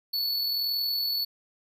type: tone with amplitude modulation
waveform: square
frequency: 4435 Hz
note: C#8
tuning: in tune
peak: -25 dBFS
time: 0.13-1.25 s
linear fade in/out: 10 ms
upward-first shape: sine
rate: 41.3 Hz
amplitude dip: 30%
effects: none